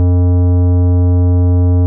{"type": "tone with tanh clipping", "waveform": "sine", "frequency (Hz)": 89, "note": "F2", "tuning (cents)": 33, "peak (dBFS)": -9, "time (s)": [0, 1.86], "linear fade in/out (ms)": 0, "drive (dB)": 14, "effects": []}